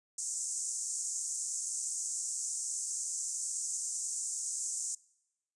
pink band-pass noise, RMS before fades -37 dBFS, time 0.18-4.95 s, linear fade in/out 5 ms, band 6500 to 8500 Hz, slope 48 dB/octave, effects noise-tail reverb RT60 0.9 s tail -24 dB re dry + resampled to 24000 Hz

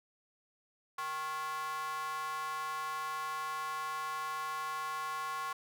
square tone with high-pass filter, 155.56 Hz, D#3, in tune, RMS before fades -38 dBFS, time 0.98-5.53 s, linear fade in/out 5 ms, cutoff 1100 Hz, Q 4.8, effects none

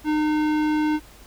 sine tone with tanh clipping, 304.8 Hz, D#4, 36 cents flat, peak -21 dBFS, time 0.04-1 s, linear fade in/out 50 ms, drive 18 dB, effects added 50 Hz sine -47 dBFS peak until 1.26 s + pink hiss -49 dBFS RMS until 1.26 s

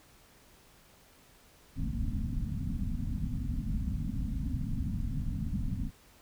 pink low-pass noise, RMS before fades -33 dBFS, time 1.75-5.91 s, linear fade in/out 50 ms, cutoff 270 Hz, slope 96 dB/octave, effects pink hiss -60 dBFS RMS until 6.21 s

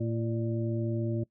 harmonic tone with a mistuned harmonic, 113.7 Hz, A#2, 43 cents flat, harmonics 1 / 2 / 3 / 5, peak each -30 / -35 / -34 / -40 dBFS, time 0-1.24 s, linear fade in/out 10 ms, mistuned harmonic 5, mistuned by +57 cents, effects noise-tail reverb RT60 0.1 s tail -21 dB re dry

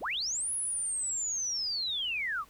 sine linear two-way sweep, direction up then down, 83.2 to 10548 to 1062 Hz, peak -30 dBFS, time 0-2.45 s, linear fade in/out 50 ms, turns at 0.53 s, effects added 50 Hz sine -63 dBFS peak until 2.49 s + pink hiss -60 dBFS RMS until 2.49 s

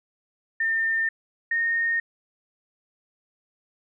sine tone pair in turn, 1807 / 1843.9 Hz, A6 / A#6, +46 / -19 cents, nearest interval unison, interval 35 cents, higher second, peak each -21 dBFS, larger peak neither, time 0.6-1.09 / 1.51-2 s, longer neither, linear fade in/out 5 ms, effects none

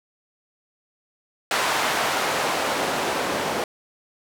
white noise with band-pass filter sweep, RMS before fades -24 dBFS, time 1.51-3.64 s, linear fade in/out 2 ms, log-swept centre 960 to 430 Hz, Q 0.81, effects none

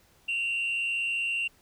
sine tone with frequency modulation, 2755 Hz, F7, 24 cents flat, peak -25 dBFS, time 0.28-1.48 s, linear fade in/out 10 ms, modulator 179 Hz, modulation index 0.37, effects tanh soft clip ceiling -24 dBFS + pink hiss -62 dBFS RMS until 1.61 s

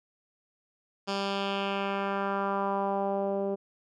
10% pulse tone with low-pass filter sweep, 197.6 Hz, G3, 14 cents sharp, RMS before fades -30 dBFS, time 1.07-3.56 s, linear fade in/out 20 ms, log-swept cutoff 5000 to 470 Hz, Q 2, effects none

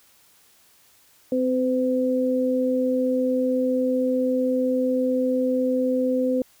sine tone pair together, 257.3 / 509 Hz, C4 / C5, -29 / -48 cents, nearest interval octave, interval 1181 cents, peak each -22 dBFS, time 1.32-6.42 s, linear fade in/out 2 ms, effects white hiss -57 dBFS RMS until 6.6 s

